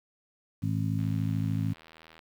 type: harmonic tone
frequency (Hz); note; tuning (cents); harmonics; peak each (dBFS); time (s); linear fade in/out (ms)
53.5; A1; -48; 2 / 3 / 4 / 5; -29 / -31 / -36 / -35; 0.62-1.74; 20
type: click train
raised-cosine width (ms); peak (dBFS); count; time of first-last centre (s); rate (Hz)
0.3; -35; 98; 0.99-2.192; 80.7
effects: 9-bit